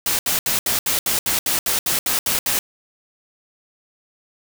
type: noise bursts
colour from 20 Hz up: white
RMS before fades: -20 dBFS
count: 13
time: 0.06-2.59 s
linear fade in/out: 2 ms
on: 130 ms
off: 70 ms
effects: none